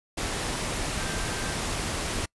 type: tone in noise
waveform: sine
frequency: 1568 Hz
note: G6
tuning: in tune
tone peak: -40 dBFS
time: 0.97-1.55 s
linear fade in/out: 10 ms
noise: pink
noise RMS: -30 dBFS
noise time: 0.17-2.26 s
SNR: -13 dB
effects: noise-tail reverb RT60 0.1 s tail -26 dB re dry + resampled to 24000 Hz